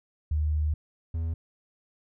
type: tone pair in turn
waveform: sine / triangle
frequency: 76.1 / 81.89 Hz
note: D#2 / E2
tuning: -38 / -11 cents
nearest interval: minor second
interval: 127 cents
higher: second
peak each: -23 / -25 dBFS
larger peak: first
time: 0.31-0.74 / 1.14-1.34 s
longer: first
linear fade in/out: 5 ms
effects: none